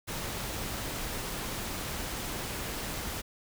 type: noise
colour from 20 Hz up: pink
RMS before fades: -36 dBFS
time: 0.07-3.22 s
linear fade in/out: 20 ms
effects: none